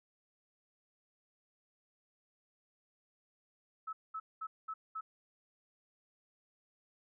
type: tone bursts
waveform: sine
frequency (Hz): 1300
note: E6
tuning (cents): -24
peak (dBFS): -38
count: 5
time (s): 3.87-5.01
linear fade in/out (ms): 10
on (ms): 60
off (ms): 210
effects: none